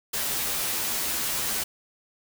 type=noise with comb filter; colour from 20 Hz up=white; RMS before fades=-28 dBFS; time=0.13-1.64 s; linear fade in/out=10 ms; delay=11 ms; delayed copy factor=-0.75; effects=none